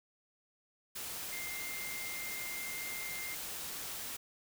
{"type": "tone in noise", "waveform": "sine", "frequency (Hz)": 2100, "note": "C7", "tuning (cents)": 6, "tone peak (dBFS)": -42, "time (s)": [1.32, 3.35], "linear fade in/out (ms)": 10, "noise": "white", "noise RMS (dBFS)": -42, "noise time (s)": [0.95, 4.17], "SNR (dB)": -3, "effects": []}